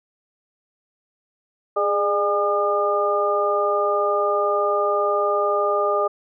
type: tone cluster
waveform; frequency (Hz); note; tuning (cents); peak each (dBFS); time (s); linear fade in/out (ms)
sine; 413.3 / 602 / 817 / 1212; G#4 / D5 / G#5 / D#6; -8 / +43 / -29 / -46; -23 / -22 / -28 / -22; 1.76-6.08; 10
effects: none